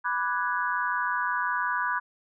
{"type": "chord", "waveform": "sine", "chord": "G# half-diminished seventh", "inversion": "first", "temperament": "equal", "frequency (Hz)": [987.8, 1174.7, 1480, 1661.2], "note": ["B5", "D6", "F#6", "G#6"], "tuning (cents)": [0, 0, 0, 0], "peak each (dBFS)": [-29, -32, -30, -32], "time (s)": [0.04, 2], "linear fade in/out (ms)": 20, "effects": []}